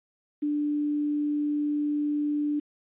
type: tone with quantisation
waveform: sine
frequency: 294.9 Hz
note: D4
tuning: 7 cents sharp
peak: -24 dBFS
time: 0.42-2.6 s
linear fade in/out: 10 ms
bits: 9
effects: resampled to 8000 Hz